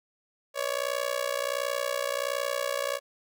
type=tone with amplitude modulation; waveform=sawtooth; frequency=561 Hz; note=C#5; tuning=21 cents sharp; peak=-20 dBFS; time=0.54-3 s; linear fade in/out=50 ms; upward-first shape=sine; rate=61.4 Hz; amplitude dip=95%; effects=none